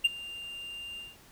triangle tone with ADSR envelope, 2794 Hz, F7, in tune, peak -16 dBFS, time 0.04-1.17 s, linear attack 12 ms, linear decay 24 ms, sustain -21 dB, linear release 190 ms, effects pink hiss -56 dBFS RMS until 1.31 s

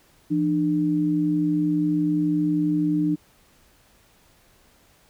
sine tone pair together, 168.5 / 300.6 Hz, E3 / D4, +38 / +40 cents, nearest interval minor seventh, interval 1002 cents, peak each -25 / -20 dBFS, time 0.3-3.16 s, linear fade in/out 20 ms, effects pink hiss -58 dBFS RMS until 5.09 s

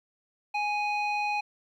square tone with low-pass filter, 830.6 Hz, G#5, in tune, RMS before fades -29 dBFS, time 0.54-1.41 s, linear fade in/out 10 ms, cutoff 3000 Hz, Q 3, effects 11-bit

